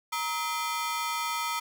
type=ring-modulated tone; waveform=sawtooth; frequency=1108.7 Hz; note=C#6; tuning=in tune; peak=-22 dBFS; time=0.12-1.6 s; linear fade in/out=10 ms; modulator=172 Hz; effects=9-bit